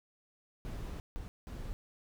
brown noise bursts at uneven times, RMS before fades -41 dBFS, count 3, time 0.65-1 / 1.16-1.28 / 1.47-1.73 s, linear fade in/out 0 ms, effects none

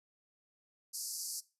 pink band-pass noise, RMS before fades -41 dBFS, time 0.93-1.41 s, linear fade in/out 20 ms, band 4600 to 13000 Hz, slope 96 dB/octave, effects noise-tail reverb RT60 0.3 s tail -19 dB re dry

